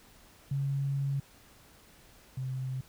sine tone pair in turn, 138.59 / 130.32 Hz, C#3 / C3, 0 / -7 cents, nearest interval minor second, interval 107 cents, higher first, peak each -28 / -32 dBFS, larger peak first, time 0.51-1.2 / 2.37-2.81 s, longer first, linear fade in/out 5 ms, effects pink hiss -58 dBFS RMS until 2.88 s

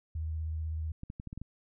sine tone with vibrato, 79.2 Hz, D#2, 31 cents sharp, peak -32 dBFS, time 0.15-0.92 s, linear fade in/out 5 ms, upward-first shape square, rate 16 Hz, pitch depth 20 cents each way
clicks, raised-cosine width 5 ms, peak -28 dBFS, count 7, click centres 1.034 / 1.101 / 1.199 / 1.273 / 1.329 / 1.376 / 1.416 s
effects none

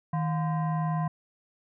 sine tone with frequency modulation, 158.5 Hz, D#3, 32 cents sharp, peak -25 dBFS, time 0.13-1.08 s, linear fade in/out 5 ms, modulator 868 Hz, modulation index 0.69, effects none

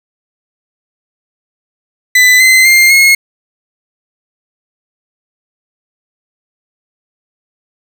40% pulse tone with pitch steps, 2001 / 2054 / 2108 / 2163 Hz, B6 / C7 / C7 / C#7, +22 / -33 / +12 / -43 cents, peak -3 dBFS, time 2.15-3.15 s, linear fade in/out 5 ms, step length 250 ms, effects none

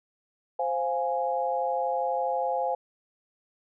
sine chord, F minor, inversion second, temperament equal, 523.3 / 698.5 / 830.6 Hz, C5 / F5 / Ab5, 0 / 0 / 0 cents, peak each -29 / -30 / -29 dBFS, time 0.59-2.75 s, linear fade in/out 5 ms, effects none

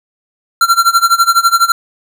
square tone with tremolo, 1367 Hz, F6, 37 cents flat, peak -5 dBFS, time 0.61-1.72 s, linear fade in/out 2 ms, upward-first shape sine, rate 12 Hz, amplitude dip 90%, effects none

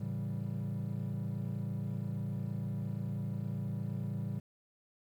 triangle chord, A dominant seventh, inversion none, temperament equal with one note detuned, 110 / 138.59 / 164.81 / 195.43 Hz, A2 / C#3 / E3 / G3, 0 / 0 / 0 / -5 cents, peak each -36 / -37 / -40 / -38 dBFS, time 0-4.4 s, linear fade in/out 10 ms, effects tanh soft clip ceiling -26 dBFS + 11-bit

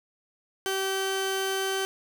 sawtooth tone pair together, 385.5 / 1542 Hz, G4 / G6, -29 / -29 cents, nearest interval 2 octaves, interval 2400 cents, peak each -24 / -26 dBFS, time 0.66-1.85 s, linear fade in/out 0 ms, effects none

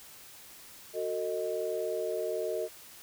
sine chord, D# diminished, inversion first, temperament equal with one note detuned, 370 / 451.3 / 622.3 Hz, F#4 / A4 / D#5, 0 / +44 / 0 cents, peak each -36 / -34 / -34 dBFS, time 0.93-2.69 s, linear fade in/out 50 ms, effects white hiss -51 dBFS RMS until 3.02 s

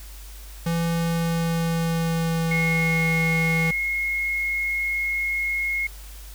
square tone with pitch glide, 167.6 to 163.58 Hz, E3 to E3, +29 to -13 cents, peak -22 dBFS, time 0.66-3.71 s, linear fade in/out 5 ms, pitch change -42 cents, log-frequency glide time 0.89-3.05 s
sine tone, 2160 Hz, C#7, 45 cents flat, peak -22 dBFS, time 2.51-5.87 s, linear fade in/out 5 ms
effects added 50 Hz sine -38 dBFS peak until 6.34 s + white hiss -46 dBFS RMS until 6.34 s

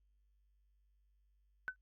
sine tone with exponential decay, 1510 Hz, F#6, 35 cents sharp, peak -32 dBFS, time 1.68-1.76 s, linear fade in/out 0 ms, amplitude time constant 16 ms, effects added 50 Hz sine -70 dBFS peak until 1.81 s + Opus 48 kbps

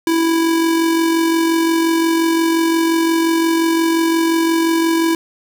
square tone with amplitude modulation, 329.6 Hz, E4, in tune, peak -12 dBFS, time 0.07-5.15 s, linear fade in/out 2 ms, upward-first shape sine, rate 45.7 Hz, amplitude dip 35%, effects none

